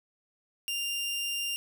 sawtooth tone, 2794 Hz, F7, in tune, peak -27 dBFS, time 0.68-1.56 s, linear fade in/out 0 ms, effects none

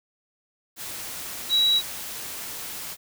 sine tone in noise, 3888 Hz, B7, 28 cents flat, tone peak -17 dBFS, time 1.49-1.82 s, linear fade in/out 50 ms, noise white, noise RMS -35 dBFS, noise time 0.76-2.97 s, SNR +15 dB, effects none

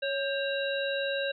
harmonic tone with a mistuned harmonic, 554.4 Hz, C#5, in tune, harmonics 1 / 3 / 5 / 7, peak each -30 / -34 / -38 / -37 dBFS, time 0.02-1.32 s, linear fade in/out 10 ms, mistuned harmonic 3, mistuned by -78 cents, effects none

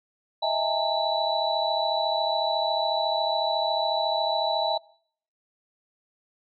sine tone cluster, 631 / 665 / 818 / 906 / 3949 Hz, D#5 / E5 / G#5 / A#5 / B7, +24 / +15 / -26 / -50 / -1 cents, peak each -29 dBFS, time 0.42-4.78 s, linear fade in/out 10 ms, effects noise-tail reverb RT60 0.6 s tail -24 dB re dry

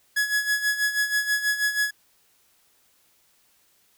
45% pulse tone with tremolo, 1685 Hz, G#6, 25 cents sharp, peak -19 dBFS, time 0.16-1.91 s, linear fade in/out 10 ms, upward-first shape sine, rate 6.2 Hz, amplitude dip 70%, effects white hiss -63 dBFS RMS until 3.97 s

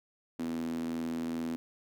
sawtooth tone with high-pass filter, 82.41 Hz, E2, in tune, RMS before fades -35 dBFS, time 0.39-1.56 s, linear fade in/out 0 ms, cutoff 260 Hz, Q 7.1, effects none

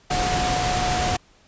sine tone in noise, 728 Hz, F#5, 28 cents flat, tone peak -23 dBFS, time 0.1-1.17 s, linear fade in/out 10 ms, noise pink, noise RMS -24 dBFS, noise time 0.1-1.17 s, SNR -2 dB, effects pink hiss -56 dBFS RMS until 1.47 s + resampled to 16000 Hz

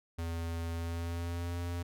square tone with pitch glide, 83.5 to 86.74 Hz, E2 to F2, +23 to -11 cents, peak -35 dBFS, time 0.18-1.83 s, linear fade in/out 10 ms, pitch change +66 cents, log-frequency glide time 0.73-1.59 s, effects none

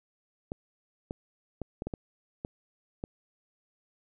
clicks, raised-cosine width 2 ms, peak -21 dBFS, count 8, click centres 0.519 / 1.109 / 1.617 / 1.821 / 1.87 / 1.938 / 2.449 / 3.039 s, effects none

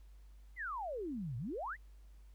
sine exponential two-way sweep, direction down then up, 2131 to 110.3 to 2131 Hz, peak -38 dBFS, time 0.56-1.77 s, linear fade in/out 50 ms, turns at 1.37 s, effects added 50 Hz sine -54 dBFS peak until 2.34 s + pink hiss -74 dBFS RMS until 2.34 s

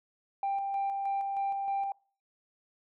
sine tone with tremolo, 790 Hz, G5, 13 cents sharp, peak -26 dBFS, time 0.43-1.92 s, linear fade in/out 2 ms, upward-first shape square, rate 3.2 Hz, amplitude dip 35%, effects noise-tail reverb RT60 0.4 s tail -25 dB re dry + tanh soft clip ceiling -26 dBFS

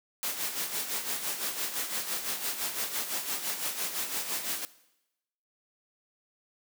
white noise with tremolo, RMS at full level -31 dBFS, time 0.23-4.65 s, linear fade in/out 0 ms, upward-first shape sine, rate 5.9 Hz, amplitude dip 60%, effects noise-tail reverb RT60 0.9 s tail -18 dB re dry + high-pass 200 Hz 12 dB/octave

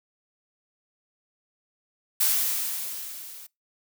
blue noise with level ramp, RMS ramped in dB -21 to -44 dBFS, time 2.2-3.47 s, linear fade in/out 10 ms, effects noise-tail reverb RT60 0.2 s tail -24 dB re dry

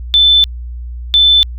sine tone bursts at uneven times, 3523 Hz, A7, 1 cent sharp, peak -5 dBFS, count 2, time 0.14-0.44 / 1.14-1.43 s, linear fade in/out 0 ms, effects added 60 Hz sine -22 dBFS peak until 1.58 s

